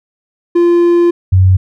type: tone pair in turn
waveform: triangle / sine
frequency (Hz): 345.6 / 93.57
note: F4 / F#2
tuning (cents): -18 / +20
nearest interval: octave + major seventh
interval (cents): 2262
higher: first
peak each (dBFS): -4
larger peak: neither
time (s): 0.55-1.11 / 1.32-1.57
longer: first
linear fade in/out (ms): 10
effects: none